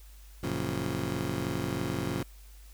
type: chord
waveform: 20% pulse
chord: Gb major seventh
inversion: none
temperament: just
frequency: 92.5 / 115.62 / 138.75 / 173.43 Hz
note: Gb2 / Bb2 / Db3 / F3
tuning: 0 / -14 / +2 / -12 cents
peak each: -33 / -31 / -31 / -32 dBFS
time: 0.43-2.23 s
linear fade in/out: 5 ms
effects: added 50 Hz sine -48 dBFS peak until 2.73 s + white hiss -59 dBFS RMS until 2.73 s